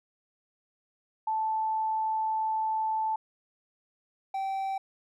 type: tone pair in turn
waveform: sine / triangle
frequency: 877 / 775 Hz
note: A5 / G5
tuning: -6 / -20 cents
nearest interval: major second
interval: 214 cents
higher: first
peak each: -26 / -27 dBFS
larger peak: first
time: 1.27-3.16 / 4.34-4.78 s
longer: first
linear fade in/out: 5 ms
effects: none